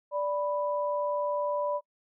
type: tone pair together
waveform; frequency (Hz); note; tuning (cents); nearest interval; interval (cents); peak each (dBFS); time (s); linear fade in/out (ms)
sine; 585.8 / 987.8; D5 / B5; -5 / 0; major sixth; 905; -28 / -32; 0.11-1.81; 50
effects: noise-tail reverb RT60 0.1 s tail -25 dB re dry